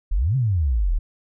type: exponential two-way sweep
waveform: sine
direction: up then down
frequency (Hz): 35 to 138.59 to 35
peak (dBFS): -17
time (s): 0.11-0.99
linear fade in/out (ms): 10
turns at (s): 0.36
effects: none